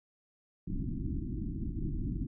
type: low-pass noise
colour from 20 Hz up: pink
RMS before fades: -35 dBFS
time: 0.67-2.27 s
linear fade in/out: 10 ms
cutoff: 340 Hz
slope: 96 dB/octave
effects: none